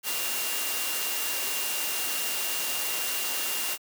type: tone in noise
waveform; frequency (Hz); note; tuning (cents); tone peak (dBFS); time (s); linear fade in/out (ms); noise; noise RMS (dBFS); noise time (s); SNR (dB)
sine; 2787; F7; -4; -36; 0.03-3.78; 50; white; -30; 0.03-3.78; -9
effects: high-pass 300 Hz 12 dB/octave